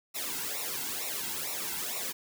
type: noise with flanger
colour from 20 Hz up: white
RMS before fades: -35 dBFS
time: 0.14-2.13 s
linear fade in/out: 20 ms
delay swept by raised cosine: 0.62 to 1.72 ms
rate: 2.2 Hz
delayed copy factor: -0.85
effects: none

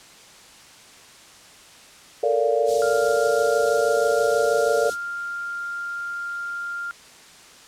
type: chord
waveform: sine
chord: Bb major seventh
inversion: third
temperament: equal with one note detuned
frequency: 440 / 466.2 / 578.9 / 698.5 Hz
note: A4 / Bb4 / D5 / F5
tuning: 0 / 0 / -25 / 0 cents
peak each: -24 / -22 / -22 / -26 dBFS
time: 2.23-4.9 s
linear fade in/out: 5 ms
type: band-stop noise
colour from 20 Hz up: white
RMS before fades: -32 dBFS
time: 2.65-4.97 s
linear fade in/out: 50 ms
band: 430 to 3700 Hz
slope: 24 dB/octave
type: tone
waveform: sine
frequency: 1396.9 Hz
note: F6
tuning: in tune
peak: -27 dBFS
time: 2.82-6.91 s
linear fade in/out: 0 ms
effects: white hiss -47 dBFS RMS until 7.67 s + low-pass 8000 Hz 12 dB/octave

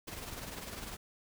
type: noise with tremolo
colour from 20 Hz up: pink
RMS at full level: -41 dBFS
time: 0.07-0.97 s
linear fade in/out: 10 ms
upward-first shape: triangle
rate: 20 Hz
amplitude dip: 60%
effects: none

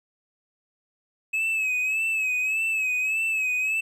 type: tone with vibrato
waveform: triangle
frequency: 2575 Hz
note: E7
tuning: 41 cents flat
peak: -21 dBFS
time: 1.33-3.81 s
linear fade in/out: 10 ms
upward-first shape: sine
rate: 1.7 Hz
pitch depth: 60 cents each way
effects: none

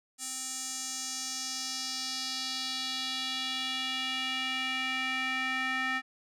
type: tone with band-pass filter sweep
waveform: square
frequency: 260.5 Hz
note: C4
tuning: 7 cents flat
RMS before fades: -34 dBFS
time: 0.18-6.02 s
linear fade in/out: 50 ms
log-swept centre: 7900 to 1900 Hz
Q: 2.6
effects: none

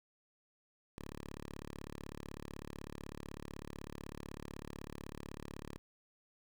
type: tone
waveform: 5% pulse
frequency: 35.99 Hz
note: D1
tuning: 34 cents flat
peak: -34 dBFS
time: 0.98-5.78 s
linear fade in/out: 0 ms
effects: none

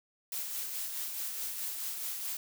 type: noise with tremolo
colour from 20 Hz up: blue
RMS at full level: -36 dBFS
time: 0.32-2.37 s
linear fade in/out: 2 ms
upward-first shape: sine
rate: 4.7 Hz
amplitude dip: 35%
effects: none

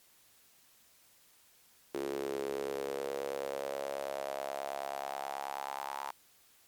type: tone with high-pass filter sweep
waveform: sawtooth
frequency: 69.3 Hz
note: C#2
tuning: in tune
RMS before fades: -38 dBFS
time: 1.94-6.11 s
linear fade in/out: 5 ms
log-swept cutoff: 370 to 910 Hz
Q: 5.3
effects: white hiss -64 dBFS RMS until 6.67 s + MP3 96 kbps

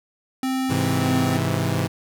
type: tone with pitch glide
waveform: square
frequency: 261.6 to 258 Hz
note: C4 to C4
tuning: 0 to -24 cents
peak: -22 dBFS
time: 0.43-1.37 s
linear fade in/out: 2 ms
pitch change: -24 cents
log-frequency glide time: 0.97-1.07 s
type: chord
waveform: sawtooth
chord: Ab augmented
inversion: none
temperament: equal with one note detuned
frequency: 103.83 / 130.81 / 163.68 Hz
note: Ab2 / C3 / E3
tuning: 0 / 0 / -12 cents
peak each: -21 dBFS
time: 0.69-1.88 s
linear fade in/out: 20 ms
effects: none

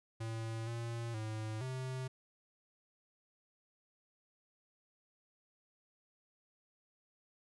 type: tone with pitch steps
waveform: square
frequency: 113 / 116.7 / 109 / 129.8 Hz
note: A2 / A#2 / A2 / C3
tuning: +47 / +2 / -16 / -13 cents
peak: -39 dBFS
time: 0.2-2.08 s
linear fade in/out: 10 ms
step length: 470 ms
effects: resampled to 24000 Hz

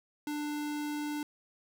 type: tone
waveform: square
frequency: 296.3 Hz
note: D4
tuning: 15 cents sharp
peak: -34 dBFS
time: 0.27-1.23 s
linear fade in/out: 2 ms
effects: none

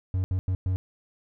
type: tone bursts at uneven times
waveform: triangle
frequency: 92.9 Hz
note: F#2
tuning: 7 cents sharp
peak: -21 dBFS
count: 4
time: 0.14-0.24 / 0.31-0.39 / 0.48-0.55 / 0.66-0.76 s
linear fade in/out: 0 ms
effects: none

